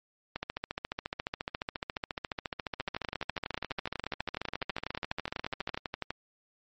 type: two click trains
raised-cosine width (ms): 0.3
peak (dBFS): -17 / -17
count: 78 / 41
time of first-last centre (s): 0.36-5.745 / 2.8-6.106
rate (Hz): 14.3 / 12.1
effects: MP3 32 kbps